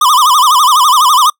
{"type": "tone with vibrato", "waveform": "square", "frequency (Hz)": 1108.7, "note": "C#6", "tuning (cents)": 0, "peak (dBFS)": -6, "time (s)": [0.01, 1.3], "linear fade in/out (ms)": 5, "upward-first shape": "sine", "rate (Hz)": 12, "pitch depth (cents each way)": 210, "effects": ["noise-tail reverb RT60 0.1 s tail -26 dB re dry"]}